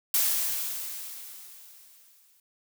blue noise with exponential decay, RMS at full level -23 dBFS, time 0.14-2.4 s, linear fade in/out 2 ms, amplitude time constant 490 ms, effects none

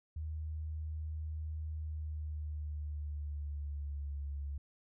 sine tone with pitch glide, 77.78 to 70.91 Hz, D#2 to C#2, 0 to +40 cents, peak -37 dBFS, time 0.16-4.58 s, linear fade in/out 5 ms, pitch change -160 cents, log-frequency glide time 1.76-4.2 s, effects none

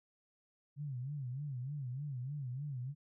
sine tone with vibrato, 135 Hz, C#3, 45 cents flat, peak -38 dBFS, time 0.76-2.95 s, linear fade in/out 50 ms, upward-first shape sine, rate 3.3 Hz, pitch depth 170 cents each way, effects none

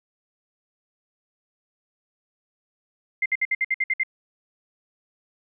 sine tone bursts, 2093 Hz, C7, in tune, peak -19 dBFS, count 9, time 3.22-4.034 s, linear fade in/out 5 ms, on 38 ms, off 59 ms, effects none

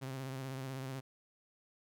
sawtooth tone with vibrato, 132.6 Hz, C3, 23 cents sharp, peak -36 dBFS, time 0.01-1.01 s, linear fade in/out 20 ms, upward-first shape sine, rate 16 Hz, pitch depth 47 cents each way, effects none

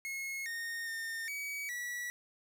45% pulse tone with pitch steps, 2170 / 1843 / 1819 / 2270 / 1942 Hz, C#7 / A#6 / A#6 / C#7 / B6, -37 / -20 / -43 / +41 / -30 cents, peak -37 dBFS, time 0.05-2.1 s, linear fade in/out 0 ms, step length 410 ms, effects none

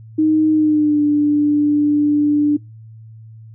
sine tone with pitch glide, 311.1 to 294.5 Hz, D#4 to D4, 0 to +5 cents, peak -11 dBFS, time 0.18-2.57 s, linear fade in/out 10 ms, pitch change -95 cents, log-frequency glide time 0.51-1.02 s, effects noise-tail reverb RT60 0.2 s tail -22 dB re dry + added 111 Hz sine -36 dBFS peak until 3.54 s

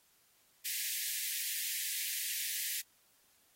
white high-pass noise, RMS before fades -37 dBFS, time 0.64-2.82 s, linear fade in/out 20 ms, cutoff 1700 Hz, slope 96 dB/octave, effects white hiss -69 dBFS RMS until 3.55 s + AAC 48 kbps

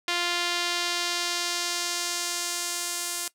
sawtooth tone with band-pass filter sweep, 348.9 Hz, F4, 2 cents flat, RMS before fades -29 dBFS, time 0.08-3.28 s, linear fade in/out 2 ms, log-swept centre 3300 to 9000 Hz, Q 1.1, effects noise-tail reverb RT60 0.1 s tail -19 dB re dry

